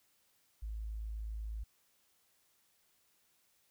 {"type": "tone", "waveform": "sine", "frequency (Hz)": 54, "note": "A1", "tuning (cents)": -32, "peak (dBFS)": -38, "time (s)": [0.62, 1.64], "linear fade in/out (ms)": 10, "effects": ["white hiss -73 dBFS RMS until 3.7 s"]}